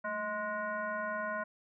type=tone with frequency modulation; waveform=sine; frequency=1045 Hz; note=C6; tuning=2 cents flat; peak=-33 dBFS; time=0.04-1.44 s; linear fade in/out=10 ms; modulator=413 Hz; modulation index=1.5; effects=none

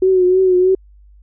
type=tone with vibrato; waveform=sine; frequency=370 Hz; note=F#4; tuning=in tune; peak=-9 dBFS; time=0.02-0.75 s; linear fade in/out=5 ms; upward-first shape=triangle; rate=3.2 Hz; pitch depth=52 cents each way; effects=added 50 Hz sine -42 dBFS peak until 1.22 s

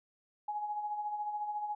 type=tone with tremolo; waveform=sine; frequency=837 Hz; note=G#5; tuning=13 cents sharp; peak=-32 dBFS; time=0.48-1.75 s; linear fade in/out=5 ms; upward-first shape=sine; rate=14 Hz; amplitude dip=50%; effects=none

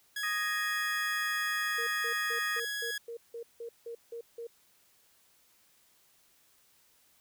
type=tone; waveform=sawtooth; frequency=1669 Hz; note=G#6; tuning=8 cents sharp; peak=-30 dBFS; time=0.16-2.98 s; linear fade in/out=5 ms
type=harmonic tone; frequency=622.3 Hz; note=D#5; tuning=in tune; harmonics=2 / 3 / 4; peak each=-37 / -33 / -44 dBFS; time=0.23-2.6 s; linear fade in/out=5 ms
type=tone bursts; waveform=sine; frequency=466.2 Hz; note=A#4; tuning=in tune; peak=-38 dBFS; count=11; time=1.78-4.47 s; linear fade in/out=5 ms; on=90 ms; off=170 ms
effects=white hiss -66 dBFS RMS until 7.2 s

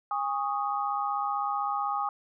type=chord; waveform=sine; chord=Ab suspended fourth; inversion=none; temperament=equal with one note detuned; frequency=815.9 / 1108.7 / 1244.5 Hz; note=Ab5 / Db6 / Eb6; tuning=-31 / 0 / 0 cents; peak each=-30 / -34 / -31 dBFS; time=0.11-2.09 s; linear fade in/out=2 ms; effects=none

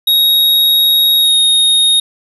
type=tone with pitch glide; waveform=square; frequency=3774 to 3726 Hz; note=A#7 to A#7; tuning=+21 to -2 cents; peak=-8 dBFS; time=0.07-2 s; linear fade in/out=5 ms; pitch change=-23 cents; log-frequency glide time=1.17-1.37 s; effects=none

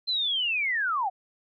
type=linear sweep; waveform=sine; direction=down; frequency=4143 to 703 Hz; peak=-24 dBFS; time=0.07-1.1 s; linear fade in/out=20 ms; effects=none

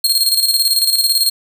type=tone with tremolo; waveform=sawtooth; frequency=4241 Hz; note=C8; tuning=23 cents sharp; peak=-7 dBFS; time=0.04-1.3 s; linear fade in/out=5 ms; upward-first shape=square; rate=18 Hz; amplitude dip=55%; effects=none

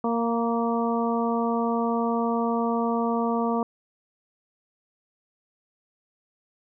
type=harmonic tone with a mistuned harmonic; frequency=231.9 Hz; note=A#3; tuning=9 cents flat; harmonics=1 / 2 / 3 / 4 / 5; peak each=-25 / -28 / -30 / -31 / -32 dBFS; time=0.04-3.63 s; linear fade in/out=2 ms; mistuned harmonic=4; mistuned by=+16 cents; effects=none

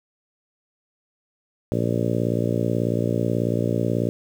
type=harmonic tone; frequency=58.27 Hz; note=A#1; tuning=in tune; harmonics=2 / 3 / 4 / 5 / 6 / 7 / 8 / 9 / 10; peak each=-25 / -27 / -28 / -29 / -30 / -30 / -31 / -32 / -32 dBFS; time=1.72-4.09 s; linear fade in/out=0 ms; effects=8-bit

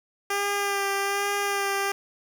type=tone with vibrato; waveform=10% pulse; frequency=400 Hz; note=G4; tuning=35 cents sharp; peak=-16 dBFS; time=0.3-1.92 s; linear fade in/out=5 ms; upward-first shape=sine; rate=1.2 Hz; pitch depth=19 cents each way; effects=9-bit

